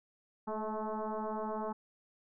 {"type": "tone with frequency modulation", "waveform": "sine", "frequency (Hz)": 220, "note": "A3", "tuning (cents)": 0, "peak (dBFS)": -34, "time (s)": [0.47, 1.73], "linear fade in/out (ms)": 10, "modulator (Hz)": 216, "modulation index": 4.3, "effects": []}